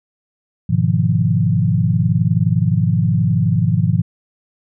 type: chord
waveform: sine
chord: F half-diminished seventh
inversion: first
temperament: equal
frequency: 103.83 / 123.47 / 155.56 / 174.61 Hz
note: Ab2 / Cb3 / Eb3 / F3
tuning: 0 / 0 / 0 / 0 cents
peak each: -18 dBFS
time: 0.69-4.02 s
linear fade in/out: 10 ms
effects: none